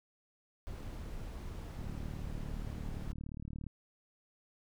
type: noise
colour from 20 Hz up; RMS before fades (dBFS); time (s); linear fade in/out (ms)
brown; -43; 0.67-3.12; 0
type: click train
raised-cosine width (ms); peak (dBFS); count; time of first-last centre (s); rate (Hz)
5; -31; 71; 1.79-3.667; 37.3
effects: none